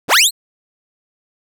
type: linear sweep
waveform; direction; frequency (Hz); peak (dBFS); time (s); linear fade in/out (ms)
20% pulse; up; 50.6 to 4406; -3; 0.08-0.31; 50
effects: none